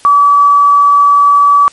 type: tone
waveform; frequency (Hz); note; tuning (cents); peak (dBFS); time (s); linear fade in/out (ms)
sine; 1147; D6; -41; -3; 0.05-1.68; 0
effects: white hiss -40 dBFS RMS until 1.72 s + MP3 48 kbps